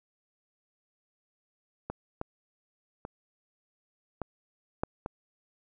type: clicks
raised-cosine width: 1 ms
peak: -20 / -19 / -24 / -19 / -14 / -20 dBFS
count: 6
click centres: 1.9 / 2.214 / 3.051 / 4.217 / 4.835 / 5.061 s
effects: none